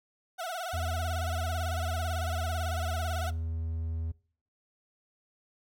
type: tone with vibrato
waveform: 30% pulse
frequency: 698.5 Hz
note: F5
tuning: in tune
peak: -31 dBFS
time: 0.38-3.31 s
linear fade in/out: 20 ms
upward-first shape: sine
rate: 18 Hz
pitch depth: 130 cents each way
type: tone with pitch glide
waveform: triangle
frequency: 83.4 to 81.35 Hz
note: E2 to E2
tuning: +21 to -22 cents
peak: -29 dBFS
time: 0.73-4.12 s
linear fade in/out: 10 ms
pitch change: -43 cents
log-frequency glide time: 1.61-3.36 s
effects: noise-tail reverb RT60 0.5 s tail -22 dB re dry